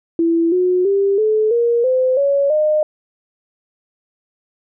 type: tone with pitch steps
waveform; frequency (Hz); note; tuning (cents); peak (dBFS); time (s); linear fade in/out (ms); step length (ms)
sine; 333.2 / 363.4 / 396.2 / 432.1 / 471.2 / 513.9 / 560.4 / 611.1; E4 / F#4 / G4 / A4 / A#4 / C5 / C#5 / D#5; +19 / -31 / +18 / -31 / +19 / -31 / +19 / -31; -12; 0.19-2.83; 2; 330
effects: none